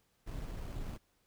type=noise with sample-and-hold; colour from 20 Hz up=brown; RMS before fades=-41 dBFS; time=0.26-0.98 s; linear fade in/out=20 ms; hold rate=3675 Hz; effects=pink hiss -74 dBFS RMS until 1.26 s